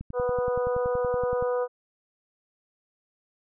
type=click train; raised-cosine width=5 ms; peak=-24 dBFS; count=16; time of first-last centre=0.01-1.425 s; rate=10.6 Hz
type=harmonic tone; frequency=246.9 Hz; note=B3; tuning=in tune; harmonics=2 / 3 / 4 / 5 / 6; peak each=-24 / -37 / -36 / -37 / -43 dBFS; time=0.13-1.68 s; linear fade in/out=50 ms
effects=none